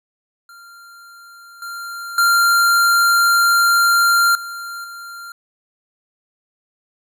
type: tone with level steps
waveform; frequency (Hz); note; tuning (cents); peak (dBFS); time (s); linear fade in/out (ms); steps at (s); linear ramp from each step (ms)
square; 1388; F6; -11; -40 / -28 / -12 / -28 / -32; 0.49-5.32; 2; 1.62 / 2.18 / 4.35 / 4.84; 2
effects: none